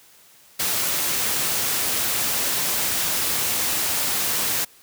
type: noise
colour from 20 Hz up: white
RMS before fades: -23 dBFS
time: 0.59-4.65 s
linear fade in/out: 10 ms
effects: white hiss -52 dBFS RMS until 4.82 s + high-pass 60 Hz 12 dB/octave